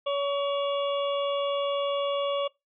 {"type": "harmonic tone with a mistuned harmonic", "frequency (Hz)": 564, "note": "C#5", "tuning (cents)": 30, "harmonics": [1, 2, 4, 5, 6], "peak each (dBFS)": [-26, -32, -45, -38, -38], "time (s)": [0.06, 2.48], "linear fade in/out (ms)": 10, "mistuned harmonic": 4, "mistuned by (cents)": 19, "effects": ["noise-tail reverb RT60 0.2 s tail -22 dB re dry"]}